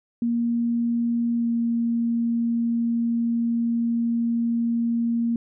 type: tone with pitch glide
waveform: sine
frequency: 235 to 233.2 Hz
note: A#3 to A#3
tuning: +14 to +1 cents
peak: -20 dBFS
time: 0.22-5.36 s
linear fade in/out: 2 ms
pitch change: -13 cents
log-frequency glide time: 1.37-1.47 s
effects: none